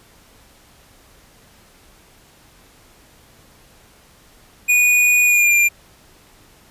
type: tone with pitch glide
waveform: square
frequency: 2462 to 2392 Hz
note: D#7 to D7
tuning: -19 to +31 cents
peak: -12 dBFS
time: 4.68-5.69 s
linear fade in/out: 20 ms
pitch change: -50 cents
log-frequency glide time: 5.26-5.52 s
effects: pink hiss -50 dBFS RMS until 6.7 s + resampled to 32000 Hz